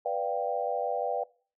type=chord; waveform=sine; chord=G dominant seventh; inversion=first; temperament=equal with one note detuned; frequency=492.5 / 587.3 / 698.5 / 784 Hz; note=B4 / D5 / F5 / G5; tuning=-5 / 0 / 0 / 0 cents; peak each=-33 dBFS; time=0.05-1.24 s; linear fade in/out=10 ms; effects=noise-tail reverb RT60 0.4 s tail -22 dB re dry